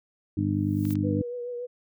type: harmonic tone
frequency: 50 Hz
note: G1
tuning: 35 cents sharp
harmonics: 2 / 3 / 4 / 5 / 6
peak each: -28 / -33 / -30 / -33 / -27 dBFS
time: 0.37-1.22 s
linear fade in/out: 5 ms
type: noise with exponential growth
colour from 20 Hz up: violet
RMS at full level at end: -39 dBFS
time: 0.5-0.94 s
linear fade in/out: 5 ms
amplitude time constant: 95 ms
type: clicks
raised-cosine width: 0.2 ms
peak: -27 dBFS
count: 3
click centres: 0.853 / 0.907 / 0.955 s
type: tone with vibrato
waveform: sine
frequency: 486.4 Hz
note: B4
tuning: 26 cents flat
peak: -31 dBFS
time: 1.03-1.67 s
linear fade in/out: 20 ms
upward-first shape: triangle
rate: 7 Hz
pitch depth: 33 cents each way
effects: none